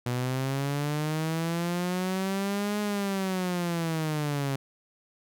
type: linear two-way sweep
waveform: sawtooth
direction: up then down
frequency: 121 to 209.2 to 135 Hz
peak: -23 dBFS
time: 0.06-4.56 s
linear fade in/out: 5 ms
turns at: 2.8 s
effects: none